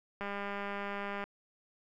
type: click train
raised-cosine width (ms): 0.5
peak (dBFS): -24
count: 208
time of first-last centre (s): 0.21-1.24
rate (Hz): 201
effects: 11-bit